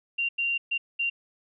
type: tone bursts at uneven times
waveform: sine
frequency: 2769 Hz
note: F7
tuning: 15 cents flat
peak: -24 dBFS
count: 4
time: 0.18-0.29 / 0.38-0.58 / 0.71-0.78 / 0.99-1.1 s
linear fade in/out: 10 ms
effects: none